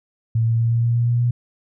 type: tone with pitch steps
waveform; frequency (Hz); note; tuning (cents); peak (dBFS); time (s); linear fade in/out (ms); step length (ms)
sine; 113.7 / 114.69 / 115.69 / 116.69 / 117.71 / 118.73 / 119.77 / 120.81; A#2 / A#2 / A#2 / A#2 / A#2 / A#2 / A#2 / B2; -43 / -28 / -13 / +2 / +17 / +32 / +47 / -38; -15; 0.35-1.31; 5; 120
effects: none